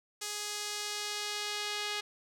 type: tone with band-pass filter sweep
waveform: sawtooth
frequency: 416.1 Hz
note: G#4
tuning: 3 cents sharp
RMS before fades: -37 dBFS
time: 0.21-2.01 s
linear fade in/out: 10 ms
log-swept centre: 6700 to 3600 Hz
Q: 1.1
effects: none